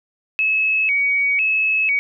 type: tone with vibrato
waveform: sine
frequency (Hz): 2414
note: D7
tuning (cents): +47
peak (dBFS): -15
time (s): 0.39-1.99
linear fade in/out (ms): 0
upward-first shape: square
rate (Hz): 1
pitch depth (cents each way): 120
effects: none